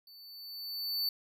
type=tone with level ramp; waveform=square; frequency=4500 Hz; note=C#8; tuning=25 cents sharp; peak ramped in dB=-53 to -29 dBFS; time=0.07-1.09 s; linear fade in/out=2 ms; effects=none